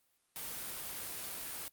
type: noise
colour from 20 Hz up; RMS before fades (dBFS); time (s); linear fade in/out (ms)
white; -42; 0.36-1.68; 0
effects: white hiss -75 dBFS RMS until 1.72 s + Opus 32 kbps